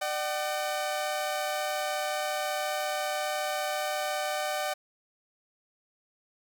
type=tone pair together; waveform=sawtooth; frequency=600.3 / 759 Hz; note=D5 / F#5; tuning=+38 / +44 cents; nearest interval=major third; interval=406 cents; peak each=-28 dBFS; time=0.01-4.74 s; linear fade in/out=10 ms; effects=none